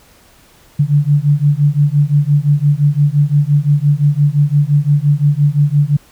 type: beating tone pair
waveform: sine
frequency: 142.7 / 148.5 Hz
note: D3 / D3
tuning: -49 / +20 cents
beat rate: 5.8 Hz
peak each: -12 dBFS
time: 0.79-5.97 s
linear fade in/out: 10 ms
effects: pink hiss -47 dBFS RMS until 6.11 s